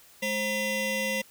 25% pulse ring-modulated tone, 740 Hz, F#5, in tune, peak -20 dBFS, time 0.22-1.22 s, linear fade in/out 10 ms, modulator 1270 Hz, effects white hiss -55 dBFS RMS until 1.3 s

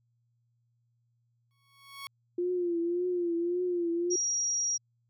15% pulse tone with exponential growth, 1108.7 Hz, C#6, in tune, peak -31 dBFS, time 1.51-2.07 s, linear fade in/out 0 ms, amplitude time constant 120 ms
sine tone with vibrato, 349.2 Hz, F4, in tune, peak -27 dBFS, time 2.38-4.16 s, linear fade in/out 5 ms, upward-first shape triangle, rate 1.8 Hz, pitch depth 73 cents each way
sine tone, 5690 Hz, F8, 31 cents sharp, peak -27 dBFS, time 4.1-4.78 s, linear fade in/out 20 ms
effects added 118 Hz sine -70 dBFS peak until 5.09 s

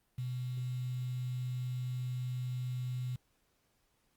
sine tone with quantisation, 125.5 Hz, B2, 28 cents sharp, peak -34 dBFS, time 0.18-3.16 s, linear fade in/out 5 ms, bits 9, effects pink hiss -75 dBFS RMS until 4.16 s + Opus 32 kbps

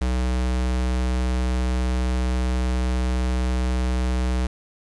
square tone, 62.6 Hz, B1, 24 cents sharp, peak -21 dBFS, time 0.01-4.47 s, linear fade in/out 5 ms, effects resampled to 22050 Hz + 8-bit

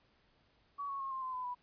sine tone with pitch steps, 1132 / 1106.1 / 1080.9 / 1056.2 / 1032.1 / 1008.5 / 985.5 Hz, C#6 / C#6 / C#6 / C6 / C6 / B5 / B5, +36 / -4 / -44 / +16 / -24 / +36 / -4 cents, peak -37 dBFS, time 0.78-1.55 s, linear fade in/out 20 ms, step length 110 ms, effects pink hiss -71 dBFS RMS until 1.62 s + resampled to 11025 Hz

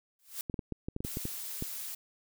blue noise with exponential growth, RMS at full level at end -34 dBFS, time 0.19-0.41 s, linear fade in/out 1 ms, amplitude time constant 47 ms
clicks, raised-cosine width 3 ms, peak -22 dBFS, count 11, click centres 0.498 / 0.542 / 0.592 / 0.723 / 0.885 / 0.964 / 1.005 / 1.049 / 1.171 / 1.254 / 1.624 s
blue noise, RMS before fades -40 dBFS, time 1.04-1.95 s, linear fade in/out 5 ms
effects none

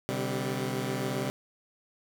15% pulse chord, C suspended second, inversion none, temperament equal with one note detuned, 128.27 / 146.83 / 196 Hz, C3 / D3 / G3, -34 / 0 / 0 cents, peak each -26 / -30 / -28 dBFS, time 0.09-1.3 s, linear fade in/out 0 ms, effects none

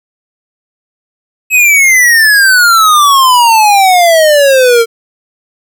square exponential sweep, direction down, 2580 to 451.9 Hz, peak -4 dBFS, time 1.5-4.86 s, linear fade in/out 50 ms, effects none

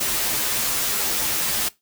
white noise with comb filter, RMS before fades -23 dBFS, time 0-1.69 s, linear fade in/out 10 ms, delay 11 ms, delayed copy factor -1, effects noise-tail reverb RT60 0.2 s tail -20 dB re dry

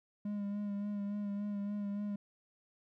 triangle tone with vibrato, 204 Hz, G#3, 31 cents flat, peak -33 dBFS, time 0.25-2.16 s, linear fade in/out 5 ms, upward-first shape sine, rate 3.5 Hz, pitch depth 27 cents each way, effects none

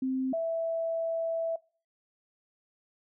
sine tone pair in turn, 261.5 / 658.9 Hz, C4 / E5, -1 / -1 cents, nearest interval octave + major third, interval 1600 cents, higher second, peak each -27 dBFS, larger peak neither, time 0.02-0.33 / 0.33-1.56 s, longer second, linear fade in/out 5 ms, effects noise-tail reverb RT60 0.4 s tail -24 dB re dry

